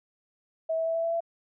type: tone with pitch steps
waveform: sine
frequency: 647 / 651.9 / 656.8 / 661.7 / 666.7 / 671.8 Hz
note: E5 / E5 / E5 / E5 / E5 / E5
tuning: -32 / -19 / -6 / +6 / +19 / +33 cents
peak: -25 dBFS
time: 0.69-1.206 s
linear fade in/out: 10 ms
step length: 86 ms
effects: none